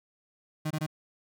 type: tone bursts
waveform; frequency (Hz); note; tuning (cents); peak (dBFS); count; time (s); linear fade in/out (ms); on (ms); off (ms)
35% pulse; 154.9; D#3; -7; -27; 3; 0.65-0.865; 10; 57; 22
effects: none